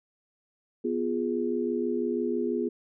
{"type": "chord", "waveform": "sine", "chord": "F diminished", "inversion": "second", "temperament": "equal", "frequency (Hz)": [246.9, 349.2, 415.3], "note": ["Cb4", "F4", "Ab4"], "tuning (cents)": [0, 0, 0], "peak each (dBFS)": -30, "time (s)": [0.84, 2.69], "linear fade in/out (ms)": 10, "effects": []}